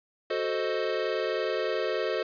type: chord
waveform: square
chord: F# diminished seventh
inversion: none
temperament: equal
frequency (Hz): 370 / 440 / 523.3 / 622.3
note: F#4 / A4 / C5 / Eb5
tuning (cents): 0 / 0 / 0 / 0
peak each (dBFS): -34 / -32 / -33 / -34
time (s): 0.3-2.23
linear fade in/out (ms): 5
effects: resampled to 11025 Hz + 9-bit